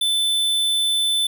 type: tone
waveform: square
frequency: 3520 Hz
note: A7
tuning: in tune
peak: -18 dBFS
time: 0.01-1.27 s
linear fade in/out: 5 ms
effects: none